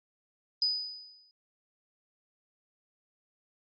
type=tone with exponential decay; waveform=sine; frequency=4978 Hz; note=D#8; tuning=in tune; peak=-23 dBFS; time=0.62-1.31 s; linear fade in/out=1 ms; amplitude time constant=150 ms; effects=Opus 48 kbps